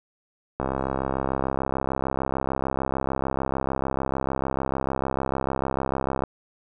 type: click train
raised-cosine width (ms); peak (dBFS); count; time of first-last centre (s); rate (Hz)
1; -11; 377; 0.6-6.237; 66.7
effects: none